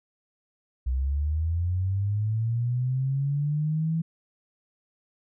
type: linear sweep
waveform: sine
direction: up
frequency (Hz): 61.74 to 164.81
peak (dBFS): -23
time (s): 0.86-4.02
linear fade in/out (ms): 10
effects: none